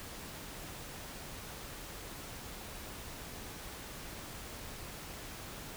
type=silence; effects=pink hiss -46 dBFS RMS until 5.76 s